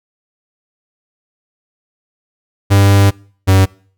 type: tone pair in turn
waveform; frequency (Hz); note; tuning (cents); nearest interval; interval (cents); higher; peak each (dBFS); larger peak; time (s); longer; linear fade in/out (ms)
45% pulse; 99.3 / 95.39; G2 / G2; +23 / -47; minor second; 70; first; -6; neither; 2.7-3.11 / 3.47-3.66; first; 20
effects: noise-tail reverb RT60 0.5 s tail -25 dB re dry